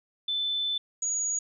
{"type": "tone pair in turn", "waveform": "sine", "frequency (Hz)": [3520, 6761], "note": ["A7", "G#8"], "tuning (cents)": [0, 30], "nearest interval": "major seventh", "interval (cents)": 1130, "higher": "second", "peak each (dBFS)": [-26, -26], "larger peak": "neither", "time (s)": [[0.28, 0.78], [1.02, 1.39]], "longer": "first", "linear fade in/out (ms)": 5, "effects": []}